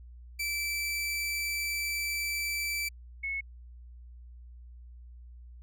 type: tone pair in turn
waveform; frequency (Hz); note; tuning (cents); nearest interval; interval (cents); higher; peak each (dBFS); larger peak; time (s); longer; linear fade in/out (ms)
sawtooth / sine; 2324 / 2194; D7 / C#7; -19 / -18; minor second; 99; first; -27 / -31; first; 0.39-2.89 / 3.23-3.41; first; 10
effects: added 60 Hz sine -46 dBFS peak until 5.62 s